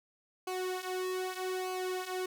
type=tone with flanger; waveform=sawtooth; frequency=370 Hz; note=F#4; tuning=in tune; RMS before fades=-36 dBFS; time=0.47-2.26 s; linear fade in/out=5 ms; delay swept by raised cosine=0.55 to 4.05 ms; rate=0.81 Hz; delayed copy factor=-0.75; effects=none